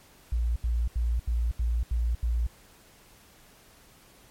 sine tone bursts, 58.4 Hz, A#1, 4 cents sharp, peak -23 dBFS, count 7, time 0.32-2.468 s, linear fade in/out 5 ms, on 240 ms, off 78 ms, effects pink hiss -56 dBFS RMS until 4.3 s + MP3 64 kbps

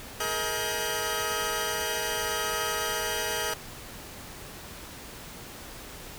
15% pulse tone cluster, 422.4 / 472 / 634 / 1587 / 2917 Hz, G#4 / A#4 / D#5 / G6 / F#7, +29 / +22 / +32 / +21 / -25 cents, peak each -28 dBFS, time 0.2-3.54 s, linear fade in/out 5 ms, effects pink hiss -43 dBFS RMS until 6.18 s

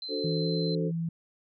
sine tone, 4083 Hz, C8, 43 cents flat, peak -35 dBFS, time 0.02-0.75 s, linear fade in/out 2 ms
sine chord, D dominant seventh, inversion none, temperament equal, 293.7 / 370 / 440 / 523.3 Hz, D4 / F#4 / A4 / C5, 0 / 0 / 0 / 0 cents, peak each -35 / -37 / -32 / -37 dBFS, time 0.08-0.92 s, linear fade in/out 50 ms
sine tone with pitch glide, 161.8 to 165.96 Hz, E3 to E3, -32 to +12 cents, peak -28 dBFS, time 0.24-1.09 s, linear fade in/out 5 ms, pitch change +44 cents, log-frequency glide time 0.41-0.47 s
effects none

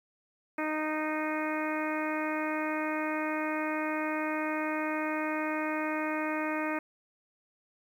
harmonic tone, 308.9 Hz, D#4, 12 cents flat, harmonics 1 / 2 / 3 / 4 / 5 / 6 / 7 / 8, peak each -33 / -36 / -38 / -39 / -40 / -41 / -41 / -42 dBFS, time 0.58-6.79 s, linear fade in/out 5 ms, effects 10-bit

